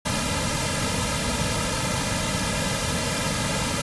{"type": "noise with comb filter", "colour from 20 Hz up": "pink", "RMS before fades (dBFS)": -25, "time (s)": [0.05, 3.82], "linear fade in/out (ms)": 10, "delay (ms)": 2.7, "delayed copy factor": -0.9, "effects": ["resampled to 24000 Hz"]}